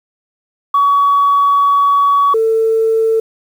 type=tone pair in turn; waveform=sine; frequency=1130 / 446.9 Hz; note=C#6 / A4; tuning=+33 / +27 cents; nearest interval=octave + major third; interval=1606 cents; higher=first; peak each=-7 / -9 dBFS; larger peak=first; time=0.74-2.34 / 2.34-3.2 s; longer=first; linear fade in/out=5 ms; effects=tanh soft clip ceiling -4 dBFS + 7-bit

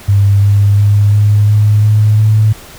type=tone with pitch steps; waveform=sine; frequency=100 / 101.28 / 102.57 / 103.89 / 105.21 / 106.56 / 107.92 Hz; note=G2 / G#2 / G#2 / G#2 / G#2 / G#2 / A2; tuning=+35 / -43 / -21 / +1 / +23 / +45 / -33 cents; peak=-5 dBFS; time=0.08-2.53 s; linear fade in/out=10 ms; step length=350 ms; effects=pink hiss -34 dBFS RMS until 2.78 s

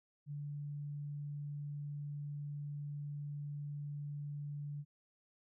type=tone; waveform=sine; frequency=145.4 Hz; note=D3; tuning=17 cents flat; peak=-40 dBFS; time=0.26-4.85 s; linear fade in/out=50 ms; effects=none

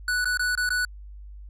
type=tone with dropouts; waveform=square; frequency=1480 Hz; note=F#6; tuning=in tune; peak=-23 dBFS; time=0.08-0.85 s; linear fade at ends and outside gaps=2 ms; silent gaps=0.245-0.255 / 0.373-0.394 / 0.552-0.575 / 0.691-0.704 s; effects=added 50 Hz sine -39 dBFS peak until 1.49 s + low-pass 12000 Hz 12 dB/octave

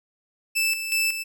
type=tone with tremolo; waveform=sawtooth; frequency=2638 Hz; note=E7; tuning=1 cent sharp; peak=-17 dBFS; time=0.55-1.24 s; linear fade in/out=20 ms; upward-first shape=square; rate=2.7 Hz; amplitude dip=60%; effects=none

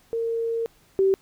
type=tone pair in turn; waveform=sine; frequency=458.8 / 385.8 Hz; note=A#4 / G4; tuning=-28 / -28 cents; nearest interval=minor third; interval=300 cents; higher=first; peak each=-23 / -16 dBFS; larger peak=second; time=0.13-0.66 / 0.99-1.14 s; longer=first; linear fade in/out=0 ms; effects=pink hiss -59 dBFS RMS until 1.21 s

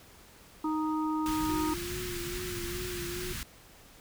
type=harmonic tone; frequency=311.1 Hz; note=D#4; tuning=in tune; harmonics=1 / 3 / 4; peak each=-29 / -35 / -38 dBFS; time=0.64-1.74 s; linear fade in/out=5 ms
type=band-stop noise; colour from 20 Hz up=pink; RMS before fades=-38 dBFS; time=1.26-3.43 s; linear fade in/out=0 ms; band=230 to 1300 Hz; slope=24 dB/octave
type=tone with vibrato; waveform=sine; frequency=355.4 Hz; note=F4; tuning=30 cents sharp; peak=-37 dBFS; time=1.49-3.33 s; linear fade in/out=5 ms; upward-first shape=sine; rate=2.4 Hz; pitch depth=38 cents each way
effects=pink hiss -55 dBFS RMS until 4 s

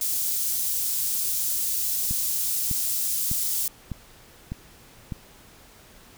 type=high-pass noise; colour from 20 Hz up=white; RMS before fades=-26 dBFS; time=0.01-3.68 s; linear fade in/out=2 ms; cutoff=6200 Hz; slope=12 dB/octave
type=click train; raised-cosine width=5 ms; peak=-18 dBFS; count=6; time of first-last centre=2.11-5.122 s; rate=1.66 Hz
effects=pink hiss -51 dBFS RMS until 6.17 s

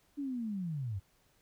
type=linear sweep; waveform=sine; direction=down; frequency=292.6 to 88.8 Hz; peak=-34 dBFS; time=0.17-1 s; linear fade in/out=20 ms; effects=pink hiss -70 dBFS RMS until 1.41 s

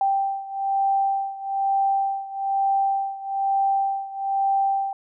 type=beating tone pair; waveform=sine; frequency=784 / 785.1 Hz; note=G5 / G5; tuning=0 / +2 cents; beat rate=1.1 Hz; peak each=-22 / -25 dBFS; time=0.01-4.93 s; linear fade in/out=2 ms; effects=none

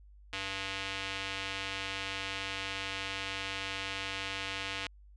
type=tone with band-pass filter; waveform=square; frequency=97.1 Hz; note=G2; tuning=16 cents flat; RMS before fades=-38 dBFS; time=0.33-4.87 s; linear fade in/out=0 ms; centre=2800 Hz; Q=1.6; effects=added 50 Hz sine -53 dBFS peak until 5.16 s + resampled to 22050 Hz

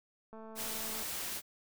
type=click train; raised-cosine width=1 ms; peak=-37 dBFS; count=155; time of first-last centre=0.33-1.027 s; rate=221 Hz
type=noise; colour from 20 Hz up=white; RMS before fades=-39 dBFS; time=0.55-1.42 s; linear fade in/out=50 ms
effects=none

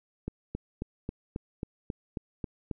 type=click train; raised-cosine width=3 ms; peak=-20 dBFS; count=10; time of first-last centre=0.28-2.712 s; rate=3.7 Hz; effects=none

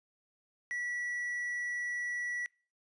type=tone; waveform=triangle; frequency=1945 Hz; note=B6; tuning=27 cents flat; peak=-32 dBFS; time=0.71-2.46 s; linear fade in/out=0 ms; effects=noise-tail reverb RT60 0.4 s tail -26 dB re dry + resampled to 22050 Hz

